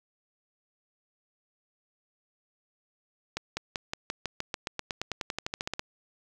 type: accelerating click train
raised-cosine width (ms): 0.2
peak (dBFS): -14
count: 22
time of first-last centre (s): 3.37-5.794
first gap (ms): 200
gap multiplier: 0.94
effects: 9-bit